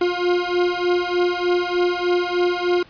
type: beating tone pair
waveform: 40% pulse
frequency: 353.1 / 356.4 Hz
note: F4 / F4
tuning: +19 / +35 cents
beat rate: 3.3 Hz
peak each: -20 dBFS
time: 0.01-2.83 s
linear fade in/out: 5 ms
effects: pink hiss -48 dBFS RMS until 2.89 s + resampled to 11025 Hz